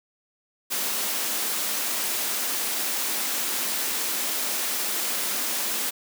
white high-pass noise, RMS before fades -27 dBFS, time 0.7-5.91 s, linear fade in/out 20 ms, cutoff 190 Hz, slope 96 dB/octave, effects none

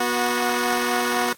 10% pulse tone pair together, 242.7 / 366.1 Hz, B3 / F#4, -30 / -18 cents, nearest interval perfect fifth, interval 712 cents, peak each -15 dBFS, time 0-1.33 s, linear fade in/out 5 ms, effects white hiss -52 dBFS RMS until 1.37 s + AAC 64 kbps

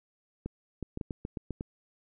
clicks, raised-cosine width 3 ms, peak -22 dBFS, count 9, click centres 0.46 / 0.827 / 0.974 / 1.012 / 1.108 / 1.251 / 1.372 / 1.507 / 1.609 s, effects none

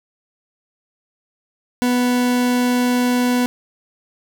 40% pulse tone, 246.9 Hz, B3, in tune, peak -14 dBFS, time 1.82-3.46 s, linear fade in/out 0 ms, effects none

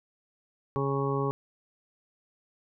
harmonic tone, 138.1 Hz, C#3, 6 cents flat, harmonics 1 / 2 / 3 / 4 / 6 / 7 / 8, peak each -30 / -35 / -30 / -39 / -39 / -41 / -34 dBFS, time 0.76-1.31 s, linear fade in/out 0 ms, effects none

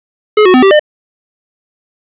square tone with pitch steps, 424.7 / 368.4 / 254.6 / 389.5 / 603 Hz, G#4 / F#4 / C4 / G4 / D5, +39 / -7 / -47 / -11 / +46 cents, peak -4 dBFS, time 0.37-0.795 s, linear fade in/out 5 ms, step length 85 ms, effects resampled to 8000 Hz + 7-bit

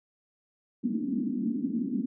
white band-pass noise, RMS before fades -30 dBFS, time 0.83-2.06 s, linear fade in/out 10 ms, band 210 to 270 Hz, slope 48 dB/octave, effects none

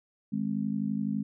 harmonic tone, 51.91 Hz, G#1, in tune, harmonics 3 / 4 / 5, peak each -37 / -29 / -34 dBFS, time 0.32-1.23 s, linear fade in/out 10 ms, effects none

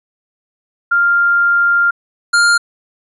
sine / square tone pair in turn, 1396.9 / 1403.6 Hz, F6 / F6, 0 / +8 cents, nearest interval unison, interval 8 cents, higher second, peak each -9 / -9 dBFS, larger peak neither, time 0.91-1.91 / 2.33-2.58 s, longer first, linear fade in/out 10 ms, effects resampled to 24000 Hz

